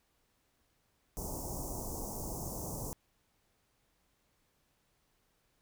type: band-stop noise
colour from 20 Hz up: pink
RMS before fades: -40 dBFS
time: 1.17-2.93 s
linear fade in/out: 0 ms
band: 1000 to 5700 Hz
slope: 48 dB/octave
effects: pink hiss -75 dBFS RMS until 5.61 s